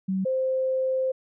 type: tone pair in turn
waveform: sine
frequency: 190 / 522.1 Hz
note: F#3 / C5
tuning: +46 / -4 cents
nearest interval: octave + perfect fourth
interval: 1750 cents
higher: second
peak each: -23 / -22 dBFS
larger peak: second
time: 0.08-0.25 / 0.25-1.12 s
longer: second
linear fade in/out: 10 ms
effects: none